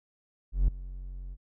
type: tone with ADSR envelope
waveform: triangle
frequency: 45.41 Hz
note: F#1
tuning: 32 cents flat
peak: -16 dBFS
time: 0.52-1.37 s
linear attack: 160 ms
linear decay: 6 ms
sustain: -19 dB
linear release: 43 ms
effects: none